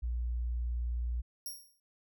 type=tone; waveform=sine; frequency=59.6 Hz; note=A#1; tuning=39 cents sharp; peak=-31 dBFS; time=0.02-1.22 s; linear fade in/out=20 ms
type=tone with exponential decay; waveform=5% pulse; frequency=5588 Hz; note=F8; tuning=in tune; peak=-30 dBFS; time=1.46-1.8 s; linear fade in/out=2 ms; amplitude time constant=72 ms
effects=none